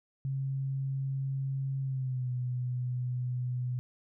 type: tone with pitch glide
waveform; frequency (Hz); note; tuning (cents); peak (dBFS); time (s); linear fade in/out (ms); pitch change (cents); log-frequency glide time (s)
sine; 135.2 to 124.7; C#3 to B2; -43 to +17; -30; 0.25-3.79; 0; -140; 1.81-2.31
effects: none